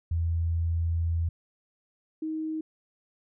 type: tone pair in turn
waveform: sine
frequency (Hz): 83.4 / 314.9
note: E2 / D#4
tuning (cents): +21 / +21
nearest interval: octave + major seventh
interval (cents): 2300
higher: second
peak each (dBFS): -24 / -29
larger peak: first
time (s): 0.11-1.29 / 2.22-2.61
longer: first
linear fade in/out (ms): 5
effects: none